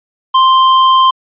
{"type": "tone", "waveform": "square", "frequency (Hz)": 1046.5, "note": "C6", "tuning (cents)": 0, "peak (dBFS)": -6, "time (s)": [0.34, 1.11], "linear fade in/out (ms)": 10, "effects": ["resampled to 8000 Hz"]}